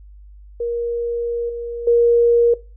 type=tone with level steps; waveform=sine; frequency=472 Hz; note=A#4; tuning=22 cents sharp; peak=-19 / -24 / -10 dBFS; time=0.6-2.54 s; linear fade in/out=5 ms; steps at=1.49 / 1.87 s; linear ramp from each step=5 ms; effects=noise-tail reverb RT60 0.3 s tail -19 dB re dry + added 50 Hz sine -39 dBFS peak until 2.76 s